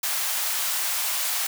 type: high-pass noise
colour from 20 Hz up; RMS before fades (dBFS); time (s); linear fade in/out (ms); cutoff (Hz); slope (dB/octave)
white; -26; 0.03-1.47; 5; 670; 24
effects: none